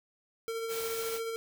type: tone with tremolo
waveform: square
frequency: 454.5 Hz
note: A#4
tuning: 44 cents flat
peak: -33 dBFS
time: 0.48-1.36 s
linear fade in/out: 0 ms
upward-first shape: sine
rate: 14 Hz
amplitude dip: 30%
type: noise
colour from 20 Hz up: white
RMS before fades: -40 dBFS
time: 0.68-1.21 s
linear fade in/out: 50 ms
effects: none

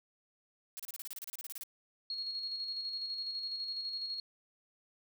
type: noise bursts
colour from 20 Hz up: blue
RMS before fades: -43 dBFS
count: 16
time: 0.77-1.635 s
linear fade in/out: 0 ms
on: 25 ms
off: 31 ms
type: tone with tremolo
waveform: sine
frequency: 4300 Hz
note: C8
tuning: 47 cents sharp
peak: -35 dBFS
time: 2.1-4.2 s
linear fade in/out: 2 ms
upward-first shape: square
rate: 12 Hz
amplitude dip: 35%
effects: none

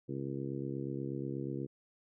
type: harmonic tone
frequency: 68.3 Hz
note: C#2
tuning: 25 cents flat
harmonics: 2 / 3 / 4 / 5 / 6 / 7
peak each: -40 / -45 / -42 / -41 / -46 / -48 dBFS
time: 0.08-1.67 s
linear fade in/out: 20 ms
effects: none

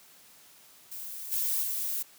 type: noise with level steps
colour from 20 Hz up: violet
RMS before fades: -40 / -29 / -32 dBFS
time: 0.91-2.03 s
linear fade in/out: 10 ms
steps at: 1.31 / 1.62 s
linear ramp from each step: 20 ms
effects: white hiss -56 dBFS RMS until 2.18 s + high-pass 100 Hz 12 dB/octave

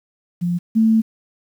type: tone pair in turn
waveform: sine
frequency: 174.61 / 222.2 Hz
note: F3 / A3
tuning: 0 / +17 cents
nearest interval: major third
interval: 417 cents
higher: second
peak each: -17 / -11 dBFS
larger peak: second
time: 0.41-0.59 / 0.75-1.02 s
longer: second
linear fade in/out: 20 ms
effects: 8-bit

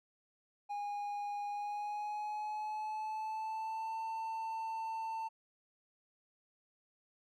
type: tone with pitch glide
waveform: triangle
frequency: 820 to 894.2 Hz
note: G#5 to A5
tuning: -22 to +28 cents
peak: -35 dBFS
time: 0.69-5.29 s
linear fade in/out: 20 ms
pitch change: +150 cents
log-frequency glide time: 1.49-3.99 s
effects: none

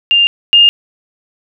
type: tone pair in turn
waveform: sine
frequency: 2800 / 2823 Hz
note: F7 / F7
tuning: +4 / +18 cents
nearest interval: unison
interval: 14 cents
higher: second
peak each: -6 / -3 dBFS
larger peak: second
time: 0.11-0.27 / 0.53-0.69 s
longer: neither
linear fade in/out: 0 ms
effects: none

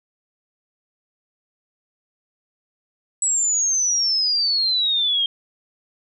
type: exponential sweep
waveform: sine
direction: down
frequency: 7902 to 3196 Hz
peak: -17 dBFS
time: 3.22-5.26 s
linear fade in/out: 2 ms
effects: none

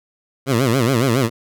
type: tone with vibrato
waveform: 15% pulse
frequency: 124.6 Hz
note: B2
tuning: 16 cents sharp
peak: -8 dBFS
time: 0.46-1.3 s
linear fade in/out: 50 ms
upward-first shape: sine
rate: 7.2 Hz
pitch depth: 190 cents each way
effects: none

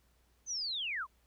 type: linear sweep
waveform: sine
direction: down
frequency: 6290 to 953 Hz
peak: -34 dBFS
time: 0.46-1.07 s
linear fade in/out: 50 ms
effects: added 60 Hz sine -69 dBFS peak until 1.26 s + pink hiss -73 dBFS RMS until 1.26 s

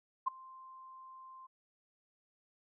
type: tone with ADSR envelope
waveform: sine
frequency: 1046.5 Hz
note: C6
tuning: in tune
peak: -26 dBFS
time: 0.26-1.47 s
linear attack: 17 ms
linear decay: 10 ms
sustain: -24 dB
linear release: 12 ms
effects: none

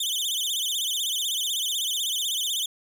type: tone with vibrato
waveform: sawtooth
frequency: 3322 Hz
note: G#7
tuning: in tune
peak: -22 dBFS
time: 0-2.66 s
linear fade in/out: 5 ms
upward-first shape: sine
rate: 16 Hz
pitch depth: 190 cents each way
effects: none

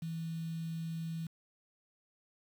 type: tone with quantisation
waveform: sine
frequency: 163.8 Hz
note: E3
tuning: 11 cents flat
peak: -36 dBFS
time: 0.02-1.27 s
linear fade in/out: 5 ms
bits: 9
effects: none

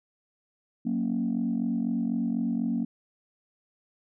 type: chord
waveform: sine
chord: F# major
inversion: none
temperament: equal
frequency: 185 / 233.1 / 277.2 Hz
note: F#3 / A#3 / C#4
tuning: 0 / 0 / 0 cents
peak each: -31 / -26 / -31 dBFS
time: 0.85-2.85 s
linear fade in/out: 10 ms
effects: tanh soft clip ceiling -19 dBFS

